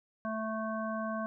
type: harmonic tone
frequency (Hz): 220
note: A3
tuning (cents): 0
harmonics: 1 / 3 / 5 / 7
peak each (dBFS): -36 / -37 / -39 / -43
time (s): 0.25-1.26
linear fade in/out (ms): 0
effects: none